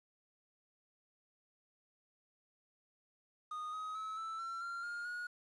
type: tone with pitch steps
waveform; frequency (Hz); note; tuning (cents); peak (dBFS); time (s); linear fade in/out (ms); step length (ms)
triangle; 1235 / 1263.1 / 1291.9 / 1321.3 / 1351.5 / 1382.2 / 1413.7 / 1445.9; D#6 / D#6 / E6 / E6 / E6 / F6 / F6 / F#6; -13 / +26 / -35 / +4 / +43 / -18 / +21 / -40; -38; 3.51-5.27; 5; 220
effects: resampled to 22050 Hz + 11-bit